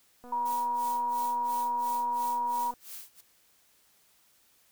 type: click train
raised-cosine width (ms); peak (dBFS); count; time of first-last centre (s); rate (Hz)
1; -36; 613; 0.24-2.738; 245
type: tone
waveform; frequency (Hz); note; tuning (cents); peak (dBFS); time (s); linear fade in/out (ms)
sine; 956; A#5; +43; -27; 0.32-2.71; 5
type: noise with tremolo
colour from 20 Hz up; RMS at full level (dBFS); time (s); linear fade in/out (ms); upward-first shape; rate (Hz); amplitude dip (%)
blue; -42; 0.45-3.21; 10; sine; 2.9; 100
effects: white hiss -65 dBFS RMS until 4.71 s